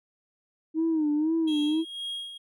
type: tone with vibrato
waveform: sine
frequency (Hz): 311.5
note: D#4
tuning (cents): +2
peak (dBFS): -21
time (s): 0.74-1.85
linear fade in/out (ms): 50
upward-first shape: sine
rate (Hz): 2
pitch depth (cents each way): 94
type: tone with tremolo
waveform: triangle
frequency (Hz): 3271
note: G#7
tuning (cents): -27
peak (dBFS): -29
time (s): 1.47-2.38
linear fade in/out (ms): 10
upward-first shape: sine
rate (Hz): 2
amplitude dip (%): 65
effects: tanh soft clip ceiling -19 dBFS